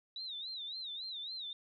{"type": "tone with vibrato", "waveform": "sine", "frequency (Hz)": 3831, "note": "A#7", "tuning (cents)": 47, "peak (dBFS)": -40, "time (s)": [0.16, 1.53], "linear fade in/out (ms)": 2, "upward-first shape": "sine", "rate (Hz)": 3.6, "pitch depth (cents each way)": 150, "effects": []}